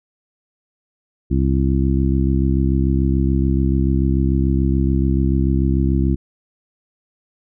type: harmonic tone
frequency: 66.9 Hz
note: C2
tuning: 39 cents sharp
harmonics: 1 / 2 / 3 / 4 / 5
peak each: -17 / -20 / -22 / -23 / -24 dBFS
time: 1.3-6.16 s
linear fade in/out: 20 ms
effects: none